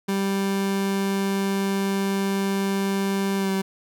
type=tone with pitch glide; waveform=30% pulse; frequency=196 to 192.63 Hz; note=G3 to G3; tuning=0 to -30 cents; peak=-19 dBFS; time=0.08-3.62 s; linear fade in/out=10 ms; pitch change=-30 cents; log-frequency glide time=3.37-3.5 s; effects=none